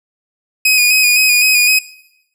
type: tone with vibrato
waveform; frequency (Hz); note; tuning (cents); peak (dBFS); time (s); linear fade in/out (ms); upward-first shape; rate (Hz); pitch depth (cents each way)
sawtooth; 2490; D#7; +1; -5; 0.65-1.79; 5; square; 3.9; 27
effects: noise-tail reverb RT60 0.9 s tail -20 dB re dry